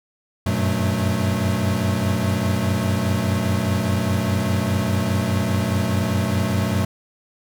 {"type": "tone cluster", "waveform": "square", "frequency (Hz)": [93.1, 98, 121, 184.3, 218.9], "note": ["F#2", "G2", "B2", "F#3", "A3"], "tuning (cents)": [11, 0, -35, -7, -9], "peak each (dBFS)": -26, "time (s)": [0.46, 6.85], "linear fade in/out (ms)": 5, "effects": []}